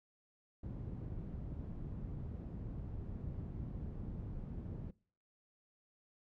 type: low-pass noise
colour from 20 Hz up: white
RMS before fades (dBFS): -44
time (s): 0.63-4.91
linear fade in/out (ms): 5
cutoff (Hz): 140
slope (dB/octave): 12
effects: noise-tail reverb RT60 0.5 s tail -24 dB re dry